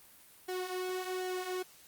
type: tone with flanger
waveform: sawtooth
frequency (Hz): 368.4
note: F#4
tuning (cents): -7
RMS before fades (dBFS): -37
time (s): 0.48-1.63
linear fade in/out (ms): 10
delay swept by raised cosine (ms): 0.8 to 4.4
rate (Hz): 1.3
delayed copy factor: -0.6
effects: white hiss -58 dBFS RMS until 1.87 s + Opus 32 kbps